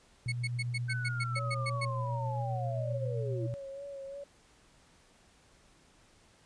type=tone with tremolo; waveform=sine; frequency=121 Hz; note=B2; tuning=35 cents flat; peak=-31 dBFS; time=0.26-3.54 s; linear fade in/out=0 ms; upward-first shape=triangle; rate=7.6 Hz; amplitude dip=30%
type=tone bursts; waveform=35% pulse; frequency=2200 Hz; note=C#7; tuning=14 cents flat; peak=-31 dBFS; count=11; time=0.28-1.853 s; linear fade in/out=10 ms; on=43 ms; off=110 ms
type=linear sweep; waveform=sine; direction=down; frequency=1544 to 320 Hz; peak=-37 dBFS; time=0.88-3.47 s; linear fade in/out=10 ms
type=tone with vibrato; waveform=sine; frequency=554.4 Hz; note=C#5; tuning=in tune; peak=-40 dBFS; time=1.36-4.24 s; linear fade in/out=5 ms; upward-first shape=sine; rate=2.9 Hz; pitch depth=35 cents each way
effects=pink hiss -63 dBFS RMS until 6.45 s + resampled to 22050 Hz